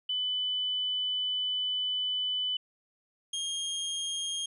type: tone pair in turn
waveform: sine / sawtooth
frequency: 3000 / 3234 Hz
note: F#7 / G#7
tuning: +23 / -47 cents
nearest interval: minor second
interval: 130 cents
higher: second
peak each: -28 dBFS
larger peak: neither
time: 0.09-2.57 / 3.33-4.46 s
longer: first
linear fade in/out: 5 ms
effects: resampled to 24000 Hz